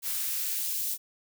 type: noise with high-pass filter sweep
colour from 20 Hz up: blue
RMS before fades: -31 dBFS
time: 0.02-0.98 s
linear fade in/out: 50 ms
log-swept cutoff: 800 to 3900 Hz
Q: 0.74
effects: none